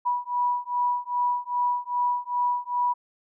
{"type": "beating tone pair", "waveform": "sine", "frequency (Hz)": [976, 978.5], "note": ["B5", "B5"], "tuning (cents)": [-21, -16], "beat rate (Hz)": 2.5, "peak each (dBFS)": -26, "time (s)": [0.05, 2.94], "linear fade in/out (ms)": 20, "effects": []}